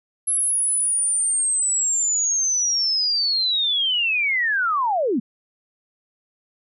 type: linear sweep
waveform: sine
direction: down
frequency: 11050 to 197 Hz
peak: -18 dBFS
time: 0.27-5.2 s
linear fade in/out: 10 ms
effects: none